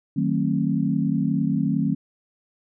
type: chord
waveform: sine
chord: D# diminished seventh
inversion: none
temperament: just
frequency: 155.56 / 186.68 / 224 / 268.8 Hz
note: D#3 / F#3 / A3 / C4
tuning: 0 / +16 / +31 / +47 cents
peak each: -25 dBFS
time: 0.16-1.95 s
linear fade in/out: 10 ms
effects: none